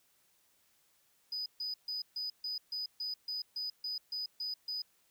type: tone bursts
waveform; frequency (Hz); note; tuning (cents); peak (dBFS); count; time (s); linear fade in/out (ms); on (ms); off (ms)
triangle; 4978; D#8; 0; -33; 13; 1.32-4.82; 5; 140; 140
effects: tanh soft clip ceiling -31 dBFS + white hiss -71 dBFS RMS until 5.1 s